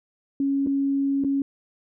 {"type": "tone with dropouts", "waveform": "sine", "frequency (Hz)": 276.4, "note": "C#4", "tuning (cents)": -5, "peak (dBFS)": -20, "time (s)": [0.4, 1.42], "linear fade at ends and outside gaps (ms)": 2, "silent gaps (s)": [[0.664, 0.67], [1.239, 1.246]], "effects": []}